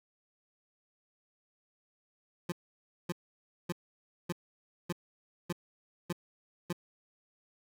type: tone bursts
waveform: 25% pulse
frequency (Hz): 174.61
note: F3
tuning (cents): 0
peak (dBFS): -28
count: 8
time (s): 2.49-6.728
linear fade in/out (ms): 5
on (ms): 31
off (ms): 570
effects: none